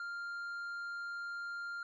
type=tone with tanh clipping; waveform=sine; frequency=1396.9 Hz; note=F6; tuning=in tune; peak=-40 dBFS; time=0-1.83 s; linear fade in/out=2 ms; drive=5 dB; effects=none